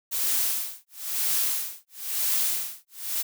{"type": "noise with tremolo", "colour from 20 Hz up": "blue", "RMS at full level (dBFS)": -24, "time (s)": [0.11, 3.23], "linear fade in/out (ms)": 20, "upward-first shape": "sine", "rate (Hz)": 1, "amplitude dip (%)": 100, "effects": []}